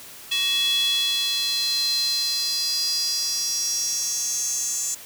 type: tone with high-pass filter sweep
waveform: square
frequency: 374.4 Hz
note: F#4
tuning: 20 cents sharp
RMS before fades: -24 dBFS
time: 0.31-4.95 s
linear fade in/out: 10 ms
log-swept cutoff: 3100 to 6900 Hz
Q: 7
effects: white hiss -42 dBFS RMS until 5.05 s